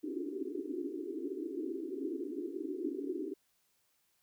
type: band-pass noise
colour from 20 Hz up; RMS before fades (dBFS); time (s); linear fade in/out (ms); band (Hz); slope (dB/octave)
pink; -39; 0.03-3.34; 10; 270 to 410; 96
effects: white hiss -75 dBFS RMS until 4.22 s